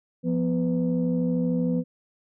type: tone cluster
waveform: sine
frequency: 173.9 / 246.8 / 500 Hz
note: F3 / B3 / B4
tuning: -7 / -1 / +21 cents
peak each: -24 / -24 / -30 dBFS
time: 0.23-1.84 s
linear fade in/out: 50 ms
effects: tanh soft clip ceiling -14 dBFS